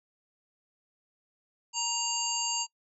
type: harmonic tone with a mistuned harmonic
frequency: 935 Hz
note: A#5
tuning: 5 cents sharp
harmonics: 1 / 3 / 5 / 7 / 8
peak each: -35 / -35 / -35 / -35 / -35 dBFS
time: 1.73-2.67 s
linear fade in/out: 50 ms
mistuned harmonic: 8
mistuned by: -32 cents
effects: noise-tail reverb RT60 0.1 s tail -24 dB re dry